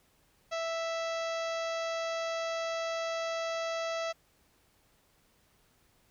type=harmonic tone; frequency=659.3 Hz; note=E5; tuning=in tune; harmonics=1 / 2 / 3 / 4 / 5 / 6 / 7 / 8 / 9 / 10; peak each=-33 / -39 / -43 / -45 / -47 / -49 / -50 / -51 / -52 / -53 dBFS; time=0.51-4.13 s; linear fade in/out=20 ms; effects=pink hiss -68 dBFS RMS until 6.1 s